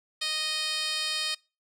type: tone with band-pass filter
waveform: 10% pulse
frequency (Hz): 621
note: D#5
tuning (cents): -3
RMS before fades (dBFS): -30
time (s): 0.21-1.35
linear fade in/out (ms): 10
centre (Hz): 5100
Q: 2.2
effects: noise-tail reverb RT60 0.3 s tail -25 dB re dry